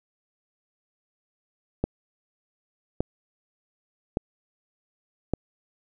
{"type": "click train", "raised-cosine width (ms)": 2, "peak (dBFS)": -10, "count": 4, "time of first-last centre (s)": [1.84, 5.337], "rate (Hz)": 0.858, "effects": []}